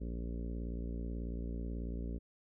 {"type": "harmonic tone", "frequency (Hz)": 58.27, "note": "A#1", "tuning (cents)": 0, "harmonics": [1, 2, 3, 4, 5, 6, 7, 8, 9, 10], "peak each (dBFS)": [-38, -51, -46, -47, -49, -57, -52, -58, -59, -63], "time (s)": [0, 2.19], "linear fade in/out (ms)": 20, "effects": []}